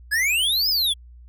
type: exponential two-way sweep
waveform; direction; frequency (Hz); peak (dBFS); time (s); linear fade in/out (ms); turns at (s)
square; up then down; 1639 to 5240 to 3282; -19; 0.11-0.94; 20; 0.69
effects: added 60 Hz sine -42 dBFS peak until 1.28 s